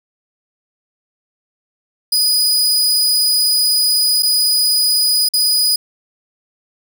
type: tone with dropouts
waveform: sawtooth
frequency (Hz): 4958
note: D#8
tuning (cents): -7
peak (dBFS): -9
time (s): 2.12-5.76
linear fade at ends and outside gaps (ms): 5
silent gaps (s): 4.224-4.23 / 5.288-5.336
effects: none